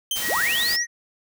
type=tone with exponential decay; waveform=sawtooth; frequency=3123 Hz; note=G7; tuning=7 cents flat; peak=-17 dBFS; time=0.11-0.44 s; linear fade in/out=2 ms; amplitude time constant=70 ms
type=noise; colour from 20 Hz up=white; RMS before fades=-28 dBFS; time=0.15-0.77 s; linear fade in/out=20 ms
type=tone with vibrato; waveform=triangle; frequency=1894 Hz; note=A#6; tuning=27 cents sharp; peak=-23 dBFS; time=0.21-0.87 s; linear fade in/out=50 ms; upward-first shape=square; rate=2.4 Hz; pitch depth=10 cents each way
type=linear sweep; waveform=sine; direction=up; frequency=110 to 6272 Hz; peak=-22 dBFS; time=0.27-0.86 s; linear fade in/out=50 ms
effects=none